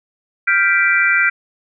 sine chord, G dominant seventh, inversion third, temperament equal, 1396.9 / 1568 / 1975.5 / 2349 Hz, F6 / G6 / B6 / D7, 0 / 0 / 0 / 0 cents, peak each -17 dBFS, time 0.47-1.3 s, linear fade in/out 10 ms, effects none

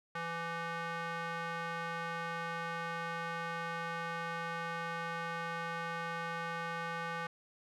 square tone with band-pass filter, 167.6 Hz, E3, 29 cents sharp, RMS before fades -39 dBFS, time 0.15-7.27 s, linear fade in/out 5 ms, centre 1400 Hz, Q 1.5, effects none

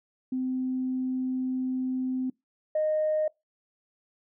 sine tone pair in turn, 257.5 / 617.6 Hz, C4 / D#5, -28 / -13 cents, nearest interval octave + minor third, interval 1515 cents, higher second, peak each -26 / -22 dBFS, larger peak second, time 0.32-2.3 / 2.75-3.28 s, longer first, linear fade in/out 5 ms, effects noise-tail reverb RT60 0.2 s tail -25 dB re dry + tanh soft clip ceiling -19 dBFS

